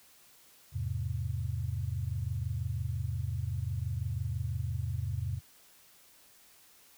sine chord, E augmented, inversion none, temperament just, 82.41 / 103.01 / 128.76 Hz, E2 / G#2 / B#2, 0 / -14 / -27 cents, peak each -36 / -35 / -36 dBFS, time 0.72-5.41 s, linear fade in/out 50 ms, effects white hiss -60 dBFS RMS until 6.97 s

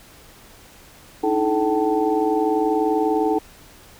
sine tone cluster, 300.6 / 320.7 / 432.7 / 766 / 883 Hz, D4 / E4 / A4 / G5 / A5, +40 / -48 / -29 / -40 / +6 cents, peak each -27 / -22 / -21 / -24 / -27 dBFS, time 1.23-3.39 s, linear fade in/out 10 ms, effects pink hiss -47 dBFS RMS until 3.99 s

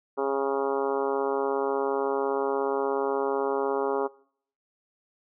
harmonic tone with a mistuned harmonic, 137.2 Hz, C#3, 17 cents flat, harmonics 2 / 3 / 4 / 5 / 6 / 7 / 8 / 9 / 10, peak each -36 / -27 / -32 / -38 / -34 / -35 / -38 / -39 / -43 dBFS, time 0.17-4.08 s, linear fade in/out 20 ms, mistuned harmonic 10, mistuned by +26 cents, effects noise-tail reverb RT60 0.6 s tail -22 dB re dry

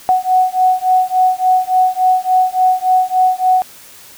sine beating tone pair, 740 / 743.5 Hz, F#5 / F#5, 0 / +8 cents, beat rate 3.5 Hz, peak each -13 dBFS, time 0.09-3.62 s, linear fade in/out 0 ms, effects white hiss -39 dBFS RMS until 4.17 s

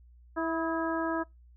harmonic tone with a mistuned harmonic, 327.6 Hz, E4, 11 cents flat, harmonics 1 / 2 / 3 / 4 / 5, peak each -31 / -34 / -36 / -37 / -38 dBFS, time 0.36-1.24 s, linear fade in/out 20 ms, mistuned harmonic 4, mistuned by -45 cents, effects noise-tail reverb RT60 0.2 s tail -25 dB re dry + added 60 Hz sine -53 dBFS peak until 1.56 s

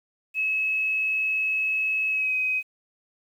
sine tone with pitch glide, 2579 to 2522 Hz, E7 to D#7, -39 to +23 cents, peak -22 dBFS, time 0.34-2.63 s, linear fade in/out 50 ms, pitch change -38 cents, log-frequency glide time 2.09-2.34 s, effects 9-bit

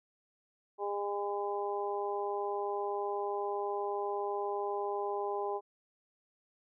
harmonic tone, 203.1 Hz, G#3, 38 cents flat, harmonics 2 / 3 / 4 / 5, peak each -35 / -42 / -37 / -41 dBFS, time 0.78-5.61 s, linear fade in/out 50 ms, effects none

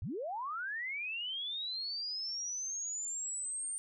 sine linear sweep, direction up, 65.5 to 8870 Hz, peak -36 dBFS, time 0.02-3.78 s, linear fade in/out 0 ms, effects none

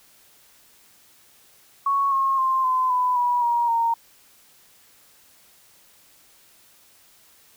sine tone with pitch steps, 1108.7 / 1080.3 / 1052.5 / 1025.5 / 999.2 / 973.6 / 948.6 / 924.3 Hz, C#6 / C#6 / C6 / C6 / B5 / B5 / A#5 / A#5, 0 / -45 / +10 / -35 / +20 / -25 / +30 / -15 cents, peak -18 dBFS, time 1.86-3.94 s, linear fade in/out 5 ms, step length 260 ms, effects white hiss -55 dBFS RMS until 7.56 s

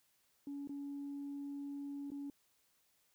sine tone with dropouts, 282.6 Hz, C#4, 34 cents sharp, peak -40 dBFS, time 0.47-2.3 s, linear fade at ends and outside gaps 2 ms, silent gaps 0.674-0.693 / 2.104-2.117 s, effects tanh soft clip ceiling -38 dBFS + white hiss -75 dBFS RMS until 3.14 s

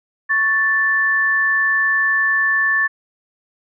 sine tone pair together, 1109 / 1760.4 Hz, C#6 / A6, 0 / 0 cents, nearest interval minor sixth, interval 800 cents, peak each -24 / -14 dBFS, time 0.29-2.88 s, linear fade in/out 20 ms, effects none

